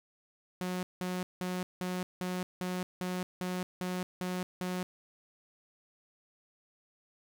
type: tone bursts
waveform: sawtooth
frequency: 182 Hz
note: F#3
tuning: 28 cents flat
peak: -29 dBFS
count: 11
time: 0.61-4.83 s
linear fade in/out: 0 ms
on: 220 ms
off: 180 ms
effects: none